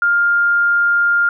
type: tone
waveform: sine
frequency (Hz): 1404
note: F6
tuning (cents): +9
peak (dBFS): -11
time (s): 0.02-1.29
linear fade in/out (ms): 2
effects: none